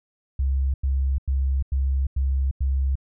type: tone bursts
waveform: sine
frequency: 67.2 Hz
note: C2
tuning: 47 cents sharp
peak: -19 dBFS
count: 6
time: 0.39-2.955 s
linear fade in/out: 5 ms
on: 350 ms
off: 93 ms
effects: none